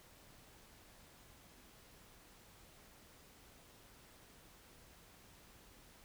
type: silence
effects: pink hiss -62 dBFS RMS until 6.04 s